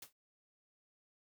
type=noise with exponential decay; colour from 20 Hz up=white; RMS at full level=-45 dBFS; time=0.02-0.13 s; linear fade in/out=5 ms; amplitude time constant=23 ms; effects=none